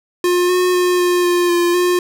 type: tone with pitch steps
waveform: square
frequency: 355.7 / 362.6 / 359 / 355.7 / 352.5 / 347.7 / 356.7 Hz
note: F4 / F#4 / F4 / F4 / F4 / F4 / F4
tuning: +32 / -35 / +48 / +32 / +16 / -8 / +37 cents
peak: -13 dBFS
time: 0.24-1.99 s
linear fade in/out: 2 ms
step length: 250 ms
effects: none